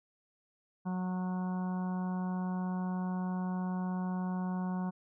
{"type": "harmonic tone", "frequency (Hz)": 183.2, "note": "F#3", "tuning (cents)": -17, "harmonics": [1, 2, 3, 4, 5, 6, 7, 8], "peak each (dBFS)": [-32, -49, -52, -46, -46, -49, -61, -54], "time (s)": [0.85, 4.91], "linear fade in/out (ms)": 20, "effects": []}